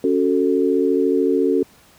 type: chord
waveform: sine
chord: F# minor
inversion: second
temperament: just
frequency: 277.5 / 370 / 444 Hz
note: C#4 / F#4 / A4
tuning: +2 / 0 / +16 cents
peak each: -19 dBFS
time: 0.04-1.63 s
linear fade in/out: 2 ms
effects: pink hiss -51 dBFS RMS until 1.98 s + high-pass 60 Hz 12 dB/octave